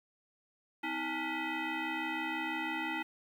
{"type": "tone with frequency modulation", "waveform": "sine", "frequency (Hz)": 825, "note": "G#5", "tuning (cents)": -12, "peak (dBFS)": -33, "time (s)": [0.83, 3.03], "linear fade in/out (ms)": 10, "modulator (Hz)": 572, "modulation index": 3.3, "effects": ["10-bit"]}